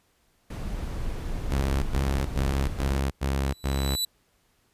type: noise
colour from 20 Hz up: brown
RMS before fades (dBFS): -31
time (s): 0.5-3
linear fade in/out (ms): 5
type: tone bursts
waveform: sawtooth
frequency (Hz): 68.1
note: C#2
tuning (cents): -30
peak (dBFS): -20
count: 6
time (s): 1.5-3.965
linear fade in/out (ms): 20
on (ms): 330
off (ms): 97
type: tone with exponential growth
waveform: sawtooth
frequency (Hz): 3960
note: B7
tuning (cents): +4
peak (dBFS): -20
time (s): 3.4-4.05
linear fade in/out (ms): 5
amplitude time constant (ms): 140
effects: pink hiss -67 dBFS RMS until 4.73 s + resampled to 32000 Hz